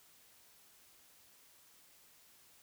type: silence
effects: white hiss -64 dBFS RMS until 2.62 s